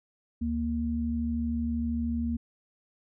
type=tone pair together; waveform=sine; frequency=73.58 / 233.6 Hz; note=D2 / A#3; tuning=+4 / +4 cents; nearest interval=octave + minor sixth; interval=2000 cents; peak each=-32 / -28 dBFS; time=0.41-2.37 s; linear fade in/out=10 ms; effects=none